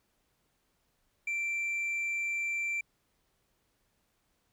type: tone with tanh clipping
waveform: sine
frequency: 2349 Hz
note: D7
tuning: in tune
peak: -31 dBFS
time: 1.27-2.81 s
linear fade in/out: 5 ms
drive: 3 dB
effects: pink hiss -75 dBFS RMS until 4.52 s